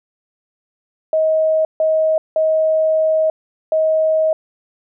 sine tone bursts at uneven times, 632 Hz, D#5, 27 cents sharp, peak -12 dBFS, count 4, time 1.13-1.65 / 1.8-2.18 / 2.36-3.3 / 3.72-4.33 s, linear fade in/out 2 ms, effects none

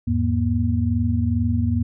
sine tone cluster, 83.5 / 105.8 / 238 Hz, E2 / G#2 / A#3, +23 / +33 / +36 cents, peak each -22 dBFS, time 0.07-1.83 s, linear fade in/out 10 ms, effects none

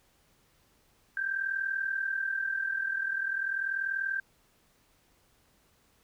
sine tone pair together, 1568 / 1608.4 Hz, G6 / G6, 0 / +44 cents, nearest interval unison, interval 44 cents, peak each -30 / -35 dBFS, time 1.17-4.2 s, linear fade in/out 2 ms, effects pink hiss -67 dBFS RMS until 6.03 s

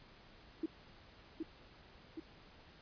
sine tone with echo, 321.8 Hz, E4, 42 cents flat, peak -33 dBFS, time 0.63-0.66 s, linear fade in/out 5 ms, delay 770 ms, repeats 2, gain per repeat -4 dB, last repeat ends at 2.2 s, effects pink hiss -60 dBFS RMS until 2.81 s + resampled to 11025 Hz

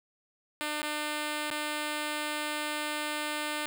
5% pulse tone with dropouts, 300 Hz, D4, 37 cents sharp, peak -20 dBFS, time 0.61-3.66 s, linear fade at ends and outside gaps 0 ms, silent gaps 0.819-0.83 / 1.503-1.513 s, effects none

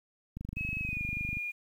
click train, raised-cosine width 5 ms, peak -26 dBFS, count 26, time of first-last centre 0.37-1.37 s, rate 25 Hz
sine tone with pitch glide, 2568 to 2427 Hz, E7 to D#7, -46 to -44 cents, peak -33 dBFS, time 0.56-1.52 s, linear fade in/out 20 ms, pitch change -98 cents, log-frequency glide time 0.81-1.02 s
effects 10-bit

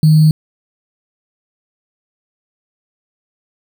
sine tone with sample-and-hold, 155.56 Hz, D#3, in tune, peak -5 dBFS, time 0.03-0.31 s, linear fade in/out 2 ms, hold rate 4410 Hz, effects none

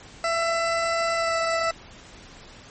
20% pulse tone with pitch glide, 668 to 661.1 Hz, E5 to E5, +23 to +5 cents, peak -17 dBFS, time 0.24-1.71 s, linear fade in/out 2 ms, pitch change -18 cents, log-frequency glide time 1.16-1.34 s, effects pink hiss -46 dBFS RMS until 2.7 s + MP3 32 kbps

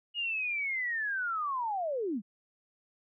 sine linear sweep, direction down, 2887 to 180 Hz, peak -30 dBFS, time 0.14-2.22 s, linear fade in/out 50 ms, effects none

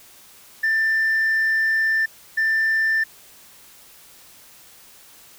sine tone bursts at uneven times, 1781 Hz, A6, 21 cents sharp, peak -15 dBFS, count 2, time 0.63-2.06 / 2.37-3.04 s, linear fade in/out 10 ms, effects tanh soft clip ceiling -15 dBFS + white hiss -48 dBFS RMS until 5.38 s

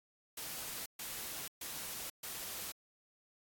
white noise bursts, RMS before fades -43 dBFS, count 4, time 0.37-2.72 s, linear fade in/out 5 ms, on 490 ms, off 130 ms, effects AAC 64 kbps

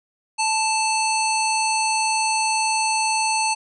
harmonic tone with a mistuned harmonic, 880 Hz, A5, in tune, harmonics 1 / 3 / 5 / 7 / 9 / 10, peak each -21 / -25 / -27 / -29 / -33 / -30 dBFS, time 0.38-3.55 s, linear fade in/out 20 ms, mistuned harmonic 9, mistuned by +17 cents, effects none

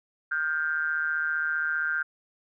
triangle ring-modulated tone, 77.6 Hz, D#2, 4 cents flat, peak -20 dBFS, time 0.31-2.03 s, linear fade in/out 10 ms, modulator 1490 Hz, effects none

